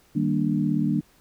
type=chord; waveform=sine; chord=Eb major seventh; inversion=none; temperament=equal; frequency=155.56 / 196 / 233.1 / 293.7 Hz; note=Eb3 / G3 / Bb3 / D4; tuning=0 / 0 / 0 / 0 cents; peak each=-26 dBFS; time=0.15-1.01 s; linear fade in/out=10 ms; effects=pink hiss -59 dBFS RMS until 1.2 s